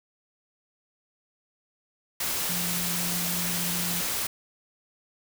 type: tone in noise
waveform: sine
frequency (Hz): 174.6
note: F3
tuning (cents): 0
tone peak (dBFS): -33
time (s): 2.49-4.01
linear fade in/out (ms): 5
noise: white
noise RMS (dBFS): -29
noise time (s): 2.2-4.27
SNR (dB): -7
effects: none